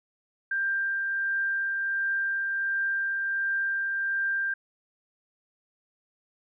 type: tone with tremolo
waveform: sine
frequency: 1586 Hz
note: G6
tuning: 20 cents sharp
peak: -24 dBFS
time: 0.51-4.54 s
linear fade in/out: 5 ms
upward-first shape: triangle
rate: 1.4 Hz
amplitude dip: 25%
effects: none